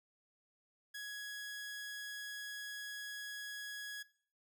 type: tone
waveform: sawtooth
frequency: 1670 Hz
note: G#6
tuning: 9 cents sharp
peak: -40 dBFS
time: 0.94-4.03 s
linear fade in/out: 10 ms
effects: noise-tail reverb RT60 0.5 s tail -19 dB re dry